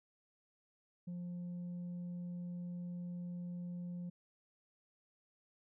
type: tone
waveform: sine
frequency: 176.1 Hz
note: F3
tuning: 15 cents sharp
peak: -38 dBFS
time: 1.07-4.1 s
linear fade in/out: 10 ms
effects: tanh soft clip ceiling -40 dBFS